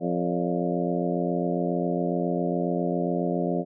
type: harmonic tone with a mistuned harmonic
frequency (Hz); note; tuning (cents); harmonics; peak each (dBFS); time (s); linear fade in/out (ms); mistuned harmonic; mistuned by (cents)
87.31; F2; 0; 2 / 3 / 4 / 5 / 6 / 7 / 8; -28 / -30 / -31 / -32 / -33 / -33 / -34; 0-3.65; 50; 6; +81
effects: none